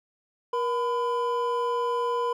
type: tone pair together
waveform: triangle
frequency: 476.4 / 1006 Hz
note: A#4 / B5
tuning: +38 / +32 cents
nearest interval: octave + minor second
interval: 1294 cents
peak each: -25 dBFS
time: 0.53-2.33 s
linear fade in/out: 5 ms
effects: none